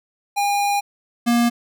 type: tone pair in turn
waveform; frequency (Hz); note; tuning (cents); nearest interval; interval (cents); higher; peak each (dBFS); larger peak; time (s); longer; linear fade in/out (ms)
square; 811 / 237; G#5 / A#3; -41 / +29; octave + major sixth; 2130; first; -18 / -15; second; 0.36-0.81 / 1.26-1.5; first; 20
effects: none